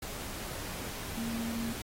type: tone in noise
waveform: sine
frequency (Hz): 229.9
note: A#3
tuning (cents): -24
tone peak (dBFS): -33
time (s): 1.17-1.73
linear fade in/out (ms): 5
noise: pink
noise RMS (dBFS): -41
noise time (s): 0.02-1.82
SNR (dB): +5
effects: AAC 48 kbps